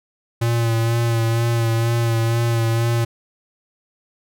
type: tone with vibrato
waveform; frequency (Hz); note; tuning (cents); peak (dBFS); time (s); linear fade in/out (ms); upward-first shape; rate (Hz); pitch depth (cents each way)
square; 115.7; A#2; -13; -17; 0.41-3.05; 10; sine; 2.1; 27
effects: none